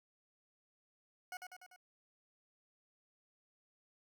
20% pulse tone with echo, 731 Hz, F#5, 21 cents flat, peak -38 dBFS, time 1.32-1.37 s, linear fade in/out 2 ms, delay 98 ms, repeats 4, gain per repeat -4 dB, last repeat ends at 1.762 s, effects none

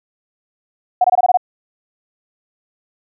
sine tone bursts, 729 Hz, F#5, 26 cents flat, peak -8 dBFS, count 7, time 1.01-1.373 s, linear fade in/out 5 ms, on 33 ms, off 22 ms, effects none

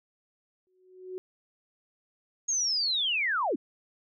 sine tone with exponential growth, 370 Hz, F#4, in tune, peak -32 dBFS, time 0.67-1.18 s, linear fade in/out 0 ms, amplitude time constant 110 ms
sine linear sweep, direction down, 6645 to 217.3 Hz, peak -25 dBFS, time 2.48-3.56 s, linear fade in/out 10 ms
effects none

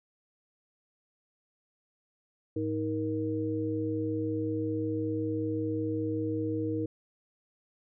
sine tone cluster, 106.7 / 315 / 469.7 Hz, G#2 / D#4 / A#4, +47 / +21 / +13 cents, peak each -35 / -31 / -34 dBFS, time 2.56-6.86 s, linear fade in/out 5 ms, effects none

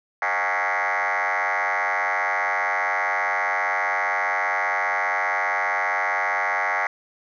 sine tone with frequency modulation, 1396.9 Hz, F6, in tune, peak -19 dBFS, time 0.22-6.87 s, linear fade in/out 2 ms, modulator 95.1 Hz, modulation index 7.7, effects tanh soft clip ceiling -17 dBFS

